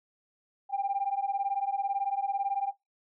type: beating tone pair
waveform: sine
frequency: 784 / 802 Hz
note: G5 / G5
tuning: 0 / +39 cents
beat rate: 18 Hz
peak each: -30 dBFS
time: 0.69-2.73 s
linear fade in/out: 50 ms
effects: noise-tail reverb RT60 0.2 s tail -21 dB re dry + tanh soft clip ceiling -21 dBFS

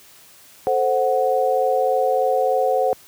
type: chord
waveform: sine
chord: F# diminished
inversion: first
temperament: equal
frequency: 440 / 523.3 / 740 Hz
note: A4 / C5 / F#5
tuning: 0 / 0 / 0 cents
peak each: -23 / -19 / -20 dBFS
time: 0.67-2.93 s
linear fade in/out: 0 ms
effects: white hiss -48 dBFS RMS until 3.07 s + high-pass 60 Hz 12 dB/octave

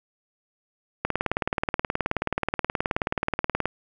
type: click train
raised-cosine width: 0.5 ms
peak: -8 dBFS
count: 50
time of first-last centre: 1.05-3.656 s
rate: 18.8 Hz
effects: none

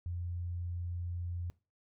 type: tone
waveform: sine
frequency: 87.31 Hz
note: F2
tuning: in tune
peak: -35 dBFS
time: 0.06-1.5 s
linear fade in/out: 0 ms
effects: noise-tail reverb RT60 0.3 s tail -21 dB re dry

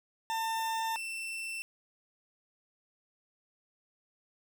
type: tone pair in turn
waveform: 40% pulse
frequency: 898 / 2682 Hz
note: A5 / E7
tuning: +35 / +29 cents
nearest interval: octave + perfect fifth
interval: 1894 cents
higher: second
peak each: -30 / -35 dBFS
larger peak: first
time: 0.3-0.96 / 0.96-1.62 s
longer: neither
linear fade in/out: 0 ms
effects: none

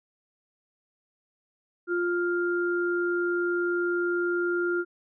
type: tone pair together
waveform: sine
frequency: 350.3 / 1400 Hz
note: F4 / F6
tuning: +5 / +4 cents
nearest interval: 2 octaves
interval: 2399 cents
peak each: -25 / -29 dBFS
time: 1.87-4.85 s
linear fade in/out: 50 ms
effects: none

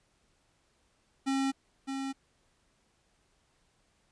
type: tone with echo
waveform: square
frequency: 270 Hz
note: C#4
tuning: 45 cents flat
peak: -28 dBFS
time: 1.26-1.52 s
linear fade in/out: 20 ms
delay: 610 ms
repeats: 1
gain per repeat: -6 dB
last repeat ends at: 2.13 s
effects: pink hiss -71 dBFS RMS until 4.11 s + resampled to 22050 Hz

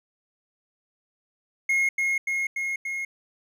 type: tone with echo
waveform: triangle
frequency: 2155 Hz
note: C#7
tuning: 49 cents flat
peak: -18 dBFS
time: 1.69-1.89 s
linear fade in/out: 5 ms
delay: 290 ms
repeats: 4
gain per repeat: -2 dB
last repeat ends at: 3.05 s
effects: none

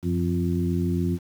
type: harmonic tone with a mistuned harmonic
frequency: 87.31 Hz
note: F2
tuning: in tune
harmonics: 1 / 2 / 3 / 4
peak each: -26 / -25 / -29 / -30 dBFS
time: 0.02-1.19 s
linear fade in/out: 50 ms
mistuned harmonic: 1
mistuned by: +79 cents
effects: 8-bit

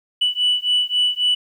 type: beating tone pair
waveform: sine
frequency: 2962 / 2965.7 Hz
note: F#7 / F#7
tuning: +1 / +3 cents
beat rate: 3.7 Hz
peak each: -18 dBFS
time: 0.21-1.35 s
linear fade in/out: 10 ms
effects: tanh soft clip ceiling -11 dBFS + 9-bit

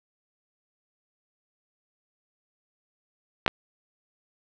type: clicks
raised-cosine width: 0.3 ms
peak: -5 dBFS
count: 2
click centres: 3.463 / 3.479 s
effects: low-pass 5000 Hz 12 dB/octave

